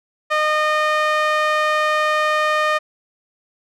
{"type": "tone with band-pass filter", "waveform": "sawtooth", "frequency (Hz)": 612, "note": "D#5", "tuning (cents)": -29, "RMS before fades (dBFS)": -18, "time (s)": [0.3, 2.79], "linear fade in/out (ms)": 20, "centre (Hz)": 1500, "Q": 1.3, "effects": []}